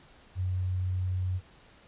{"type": "tone", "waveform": "sine", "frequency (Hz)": 92, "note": "F#2", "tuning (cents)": -9, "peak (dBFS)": -27, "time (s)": [0.35, 1.41], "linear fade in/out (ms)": 50, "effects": ["pink hiss -57 dBFS RMS until 1.87 s", "resampled to 8000 Hz"]}